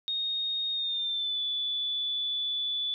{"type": "tone with pitch glide", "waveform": "sine", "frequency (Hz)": [3715, 3466], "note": ["A#7", "A7"], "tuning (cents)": [-7, -27], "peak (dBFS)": -28, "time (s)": [0.08, 2.94], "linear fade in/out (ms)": 0, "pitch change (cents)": -120, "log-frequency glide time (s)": [0.72, 1.41], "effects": []}